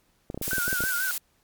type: clicks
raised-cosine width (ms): 2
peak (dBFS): -20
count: 11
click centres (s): 0.301 / 0.345 / 0.376 / 0.414 / 0.48 / 0.532 / 0.582 / 0.68 / 0.729 / 0.806 / 0.838
type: noise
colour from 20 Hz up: blue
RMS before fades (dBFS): -30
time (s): 0.42-1.18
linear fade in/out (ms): 2
type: tone with vibrato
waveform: sine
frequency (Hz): 1480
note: F#6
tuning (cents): 0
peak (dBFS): -26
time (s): 0.51-1.11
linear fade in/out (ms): 0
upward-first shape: sine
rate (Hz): 6.1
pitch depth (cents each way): 89
effects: pink hiss -67 dBFS RMS until 1.43 s + MP3 96 kbps